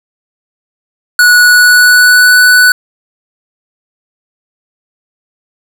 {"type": "tone with pitch glide", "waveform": "square", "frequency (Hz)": [1467, 1488.3], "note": ["F#6", "F#6"], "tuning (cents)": [-15, 10], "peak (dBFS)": -3, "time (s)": [1.19, 2.72], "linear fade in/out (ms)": 2, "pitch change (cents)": 25, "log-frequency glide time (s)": [1.4, 2.39], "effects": []}